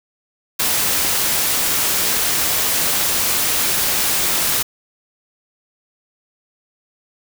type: noise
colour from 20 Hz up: white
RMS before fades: -18 dBFS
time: 0.59-4.63 s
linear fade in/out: 10 ms
effects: none